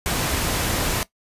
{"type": "noise", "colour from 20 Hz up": "pink", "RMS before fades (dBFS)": -23, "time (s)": [0.06, 1.03], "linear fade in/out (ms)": 0, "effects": ["noise-tail reverb RT60 0.1 s tail -17 dB re dry", "resampled to 32000 Hz"]}